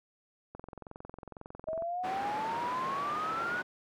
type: click train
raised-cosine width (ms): 1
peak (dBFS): -30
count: 29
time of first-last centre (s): 0.55-1.823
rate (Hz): 22
type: exponential sweep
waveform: sine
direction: up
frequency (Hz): 625 to 1492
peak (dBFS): -32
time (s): 1.67-3.62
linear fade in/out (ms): 10
type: band-pass noise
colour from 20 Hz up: white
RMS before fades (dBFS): -40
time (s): 2.03-3.63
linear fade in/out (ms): 20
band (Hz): 150 to 1300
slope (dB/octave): 12
effects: none